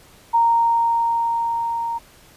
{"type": "tone with level ramp", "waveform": "sine", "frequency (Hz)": 928, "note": "A#5", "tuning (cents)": -8, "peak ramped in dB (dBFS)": [-12, -22], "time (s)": [0.33, 1.99], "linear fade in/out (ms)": 20, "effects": ["pink hiss -49 dBFS RMS until 2.36 s", "resampled to 32000 Hz"]}